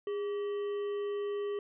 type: harmonic tone with a mistuned harmonic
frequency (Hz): 383.3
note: G4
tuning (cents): -39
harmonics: 1 / 3 / 5 / 7 / 8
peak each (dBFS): -32 / -48 / -54 / -60 / -56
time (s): 0.07-1.59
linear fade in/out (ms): 2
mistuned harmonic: 1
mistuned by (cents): +110
effects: none